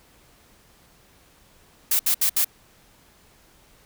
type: noise bursts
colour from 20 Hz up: blue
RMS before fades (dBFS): -20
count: 4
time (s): 1.91-2.446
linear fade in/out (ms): 5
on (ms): 83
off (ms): 68
effects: pink hiss -56 dBFS RMS until 3.85 s